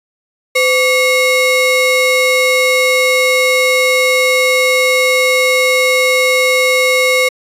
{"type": "ring-modulated tone", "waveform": "square", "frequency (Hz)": 830, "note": "G#5", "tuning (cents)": -1, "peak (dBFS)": -7, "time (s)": [0.55, 7.29], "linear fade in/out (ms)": 10, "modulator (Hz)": 1340, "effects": ["resampled to 32000 Hz"]}